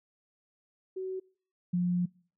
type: tone pair in turn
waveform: sine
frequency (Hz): 376.1 / 177.5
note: F#4 / F3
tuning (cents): +28 / +28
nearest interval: octave + minor second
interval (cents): 1300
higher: first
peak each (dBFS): -33 / -25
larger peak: second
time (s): 0.96-1.2 / 1.73-2.06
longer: second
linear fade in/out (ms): 10
effects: noise-tail reverb RT60 0.5 s tail -25 dB re dry